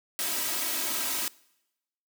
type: noise with comb filter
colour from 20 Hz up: white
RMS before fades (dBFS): -30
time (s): 0.19-1.28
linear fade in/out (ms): 0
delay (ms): 3.1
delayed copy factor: +0.8
effects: noise-tail reverb RT60 0.9 s tail -23 dB re dry + high-pass 150 Hz 12 dB/octave